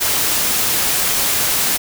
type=noise; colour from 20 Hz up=white; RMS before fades=-17 dBFS; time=0-1.78 s; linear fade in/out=20 ms; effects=none